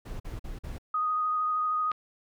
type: noise bursts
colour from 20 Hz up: brown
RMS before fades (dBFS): -37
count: 4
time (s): 0.05-0.785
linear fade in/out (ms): 10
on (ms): 150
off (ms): 45
type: tone with vibrato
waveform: sine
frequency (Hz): 1244.5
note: D#6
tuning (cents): 0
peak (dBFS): -25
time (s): 0.94-1.92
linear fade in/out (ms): 5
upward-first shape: sine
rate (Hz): 13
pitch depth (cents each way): 14
type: click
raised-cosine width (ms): 0.3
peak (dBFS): -23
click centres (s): 1.916
effects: none